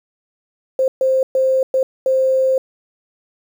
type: tone bursts at uneven times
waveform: sine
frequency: 525 Hz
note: C5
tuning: 6 cents sharp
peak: -12 dBFS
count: 5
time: 0.79-0.88 / 1.01-1.23 / 1.35-1.63 / 1.74-1.83 / 2.06-2.58 s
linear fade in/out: 2 ms
effects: 7-bit